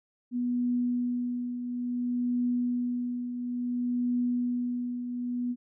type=tone with tremolo; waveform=sine; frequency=244.7 Hz; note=B3; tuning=16 cents flat; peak=-24 dBFS; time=0.31-5.56 s; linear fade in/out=50 ms; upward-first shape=triangle; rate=0.58 Hz; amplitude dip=60%; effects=none